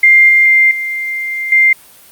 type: tone with level steps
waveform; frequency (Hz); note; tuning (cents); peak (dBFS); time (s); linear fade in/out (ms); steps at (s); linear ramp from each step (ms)
sine; 2100; C7; +6; -3 / -5 / -16 / -5; 0.03-1.73; 5; 0.29 / 0.71 / 1.52; 2
effects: white hiss -41 dBFS RMS until 2.11 s + Opus 48 kbps